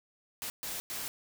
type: noise bursts at uneven times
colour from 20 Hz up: white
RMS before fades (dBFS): -38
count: 3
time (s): 0.42-0.5 / 0.63-0.8 / 0.9-1.08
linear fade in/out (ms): 0
effects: none